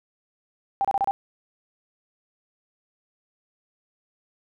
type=tone bursts; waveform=sine; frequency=790 Hz; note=G5; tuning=13 cents sharp; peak=-19 dBFS; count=5; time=0.81-1.11 s; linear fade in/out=0 ms; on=36 ms; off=30 ms; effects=none